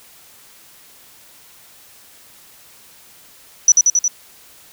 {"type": "tone with echo", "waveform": "sine", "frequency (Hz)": 5920, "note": "F#8", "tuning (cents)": 0, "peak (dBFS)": -5, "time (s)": [3.68, 3.72], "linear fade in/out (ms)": 2, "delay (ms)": 90, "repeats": 4, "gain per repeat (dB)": -2, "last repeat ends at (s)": 4.08, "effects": ["white hiss -46 dBFS RMS until 4.72 s"]}